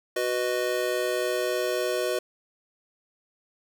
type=chord; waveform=square; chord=B major; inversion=second; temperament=just; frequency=370.4 / 493.9 / 617.4 Hz; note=F#4 / B4 / D#5; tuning=+2 / 0 / -14 cents; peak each=-30 dBFS; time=0.16-2.19 s; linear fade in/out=5 ms; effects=none